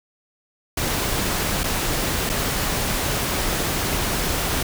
pink noise with dropouts, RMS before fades -23 dBFS, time 0.77-4.63 s, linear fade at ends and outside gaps 5 ms, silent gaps 1.635-1.639 / 2.294-2.297 s, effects none

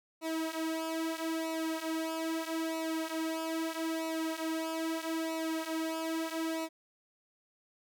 sawtooth tone with flanger, 323 Hz, E4, 35 cents flat, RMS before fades -35 dBFS, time 0.21-6.69 s, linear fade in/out 50 ms, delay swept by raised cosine 0.6 to 5.7 ms, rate 0.78 Hz, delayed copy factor -0.8, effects none

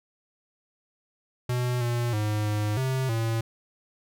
square tone with pitch steps, 123.7 / 119.7 / 105.9 / 105.3 / 131.4 / 113.6 Hz, B2 / A#2 / G#2 / G#2 / C3 / A#2, +3 / +46 / +34 / +24 / +8 / -44 cents, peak -25 dBFS, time 1.49-3.41 s, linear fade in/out 5 ms, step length 320 ms, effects none

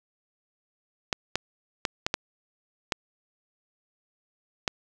clicks, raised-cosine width 0.2 ms, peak -7 dBFS, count 7, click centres 1.128 / 1.356 / 1.852 / 2.065 / 2.141 / 2.922 / 4.678 s, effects 8-bit

